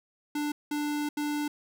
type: tone bursts at uneven times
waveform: square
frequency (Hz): 295.2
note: D4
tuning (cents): +9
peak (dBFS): -29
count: 3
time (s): 0.35-0.52 / 0.71-1.09 / 1.17-1.48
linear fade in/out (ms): 5
effects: none